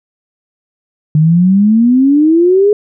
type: exponential sweep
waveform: sine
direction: up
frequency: 150 to 423.1 Hz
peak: -5 dBFS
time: 1.15-2.73 s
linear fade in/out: 2 ms
effects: none